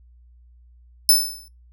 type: tone with exponential decay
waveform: 15% pulse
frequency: 5274 Hz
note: E8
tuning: in tune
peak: -3 dBFS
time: 1.09-1.48 s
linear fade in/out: 1 ms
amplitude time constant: 83 ms
effects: noise-tail reverb RT60 0.2 s tail -21 dB re dry + added 60 Hz sine -48 dBFS peak until 1.72 s